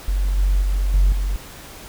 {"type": "tone with level steps", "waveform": "sine", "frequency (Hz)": 46.83, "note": "F#1", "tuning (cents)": 22, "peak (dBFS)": [-16, -13, -16, -10, -18], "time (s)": [0.08, 1.36], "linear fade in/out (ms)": 0, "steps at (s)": [0.38, 0.62, 0.94, 1.12], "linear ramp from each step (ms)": 2, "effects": ["tanh soft clip ceiling -8 dBFS", "pink hiss -39 dBFS RMS until 1.88 s"]}